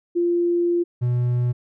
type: tone pair in turn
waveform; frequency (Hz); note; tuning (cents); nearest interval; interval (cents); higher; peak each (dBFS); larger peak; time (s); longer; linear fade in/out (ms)
sine / triangle; 346.4 / 122.47; F4 / B2; -14 / -14; octave + tritone; 1800; first; -17 / -16; second; 0.15-0.84 / 1.01-1.53; first; 20
effects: none